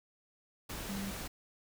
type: tone in noise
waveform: sine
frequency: 197 Hz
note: G3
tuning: 9 cents sharp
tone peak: -37 dBFS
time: 0.89-1.11 s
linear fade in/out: 10 ms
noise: pink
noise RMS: -42 dBFS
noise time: 0.69-1.28 s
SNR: +2 dB
effects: none